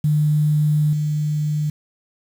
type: tone with level steps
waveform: sine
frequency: 150.6 Hz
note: D3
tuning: 44 cents sharp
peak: -14 / -18 dBFS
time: 0.04-1.7 s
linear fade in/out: 5 ms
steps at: 0.93 s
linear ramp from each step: 2 ms
effects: 7-bit